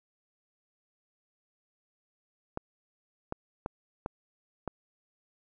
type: clicks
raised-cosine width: 1 ms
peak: -19 dBFS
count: 5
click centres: 2.574 / 3.324 / 3.661 / 4.061 / 4.677 s
effects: none